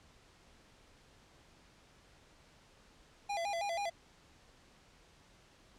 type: tone with vibrato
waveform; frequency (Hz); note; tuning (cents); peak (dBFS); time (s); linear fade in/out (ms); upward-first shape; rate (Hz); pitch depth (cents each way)
square; 740; F#5; 0; -35; 3.29-3.9; 10; square; 6.2; 160
effects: pink hiss -63 dBFS RMS until 5.78 s + low-pass 7000 Hz 12 dB/octave